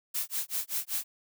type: noise with tremolo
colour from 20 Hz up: blue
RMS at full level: -30 dBFS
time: 0.14-1.04 s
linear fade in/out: 10 ms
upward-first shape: sine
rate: 5.2 Hz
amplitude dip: 100%
effects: none